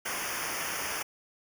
pink noise with comb filter, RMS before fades -34 dBFS, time 0.05-1.03 s, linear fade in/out 10 ms, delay 0.25 ms, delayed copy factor -0.95, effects none

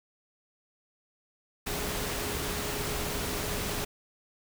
sine tone in noise, 415.5 Hz, G#4, 1 cent sharp, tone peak -40 dBFS, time 1.66-3.85 s, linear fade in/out 10 ms, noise pink, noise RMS -33 dBFS, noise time 1.66-3.85 s, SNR -10 dB, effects none

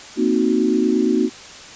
sine chord, C half-diminished seventh, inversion third, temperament equal, 233.1 / 261.6 / 311.1 / 370 Hz, Bb3 / C4 / Eb4 / Gb4, 0 / 0 / 0 / 0 cents, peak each -20 dBFS, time 0.16-1.3 s, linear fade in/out 50 ms, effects white hiss -38 dBFS RMS until 1.75 s + resampled to 16000 Hz

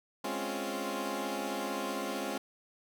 15% pulse chord, Db major seventh, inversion second, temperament equal, 207.7 / 261.6 / 277.2 / 349.2 Hz, Ab3 / C4 / Db4 / F4, 0 / 0 / 0 / 0 cents, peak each -33 dBFS, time 0.24-2.38 s, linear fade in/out 5 ms, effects none

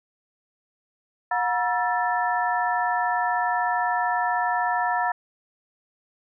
sine tone cluster, 723 / 956 / 1335 / 1760 Hz, F#5 / A#5 / E6 / A6, -40 / +43 / +22 / 0 cents, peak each -25 / -25 / -31 / -28 dBFS, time 1.31-5.12 s, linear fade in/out 5 ms, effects none

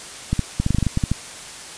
clicks, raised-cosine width 5 ms, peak -6 dBFS, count 12, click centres 0.33 / 0.393 / 0.6 / 0.664 / 0.706 / 0.747 / 0.785 / 0.827 / 0.867 / 0.974 / 1.038 / 1.116 s, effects white hiss -36 dBFS RMS until 1.77 s + resampled to 22050 Hz

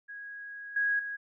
sine tone with level steps, 1652 Hz, G#6, 10 cents flat, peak -40 / -25 / -34 dBFS, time 0.08-1.17 s, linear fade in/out 20 ms, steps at 0.76 / 0.99 s, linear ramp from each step 5 ms, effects none

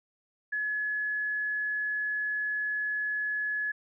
sine tone, 1700 Hz, G#6, 40 cents sharp, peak -28 dBFS, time 0.52-3.72 s, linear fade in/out 10 ms, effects none

